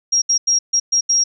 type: tone bursts at uneven times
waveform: sine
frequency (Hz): 5620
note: F8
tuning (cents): +10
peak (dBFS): -12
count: 6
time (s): 0.12-0.22 / 0.29-0.38 / 0.47-0.59 / 0.73-0.8 / 0.92-1.01 / 1.09-1.24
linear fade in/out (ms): 10
effects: none